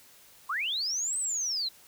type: linear two-way sweep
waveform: sine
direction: up then down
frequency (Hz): 1000 to 8320 to 3919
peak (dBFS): -28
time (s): 0.49-1.69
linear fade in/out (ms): 10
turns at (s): 1.18
effects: white hiss -56 dBFS RMS until 1.87 s

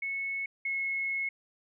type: tone pair in turn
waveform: sine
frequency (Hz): 2200 / 2179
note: C#7 / C#7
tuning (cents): -14 / -30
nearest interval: unison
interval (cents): 16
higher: first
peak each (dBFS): -31 / -29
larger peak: second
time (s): 0.02-0.46 / 0.65-1.29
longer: second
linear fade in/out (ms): 5
effects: none

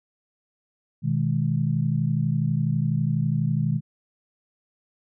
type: chord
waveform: sine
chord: G# minor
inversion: first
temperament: equal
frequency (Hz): 123.47 / 155.56 / 207.7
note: B2 / D#3 / G#3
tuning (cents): 0 / 0 / 0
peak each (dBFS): -25 / -23 / -28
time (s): 1.02-3.81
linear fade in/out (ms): 50
effects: none

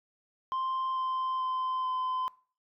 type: tone with pitch steps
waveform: sine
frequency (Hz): 1046.5 / 1039.3 / 1032.1 / 1025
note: C6 / C6 / C6 / C6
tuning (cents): 0 / -12 / -24 / -36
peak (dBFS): -26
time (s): 0.52-2.28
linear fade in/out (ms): 0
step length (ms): 440
effects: noise-tail reverb RT60 0.4 s tail -23 dB re dry + tanh soft clip ceiling -28 dBFS

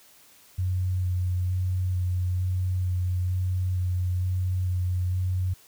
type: tone with vibrato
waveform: sine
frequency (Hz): 91.2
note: F#2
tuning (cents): -24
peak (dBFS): -23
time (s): 0.58-5.54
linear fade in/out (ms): 10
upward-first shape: square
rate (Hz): 1.1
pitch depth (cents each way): 13
effects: white hiss -55 dBFS RMS until 5.67 s

